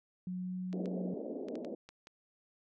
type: tone with pitch glide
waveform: sine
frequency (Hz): 182.3 to 183.57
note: F#3 to F#3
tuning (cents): -25 to -13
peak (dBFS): -36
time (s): 0.27-1.14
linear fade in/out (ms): 2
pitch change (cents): +12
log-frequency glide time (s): 0.4-0.56
type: clicks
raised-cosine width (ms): 0.2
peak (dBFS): -34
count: 7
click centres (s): 0.729 / 0.858 / 1.485 / 1.555 / 1.648 / 1.89 / 2.071
type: band-pass noise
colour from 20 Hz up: pink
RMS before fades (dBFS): -41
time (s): 0.73-1.75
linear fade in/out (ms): 5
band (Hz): 220 to 620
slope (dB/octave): 48
effects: none